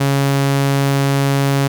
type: tone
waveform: sawtooth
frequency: 138.59 Hz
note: C#3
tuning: in tune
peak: -9 dBFS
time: 0-1.68 s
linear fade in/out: 10 ms
effects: none